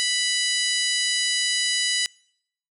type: harmonic tone with a mistuned harmonic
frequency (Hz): 987.8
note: B5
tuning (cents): 0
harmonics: 2 / 3 / 4 / 5 / 6 / 7 / 8 / 9 / 10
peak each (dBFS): -28 / -27 / -28 / -27 / -35 / -32 / -36 / -33 / -33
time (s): 0-2.06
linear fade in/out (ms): 0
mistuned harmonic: 7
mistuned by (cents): -41
effects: noise-tail reverb RT60 0.7 s tail -26 dB re dry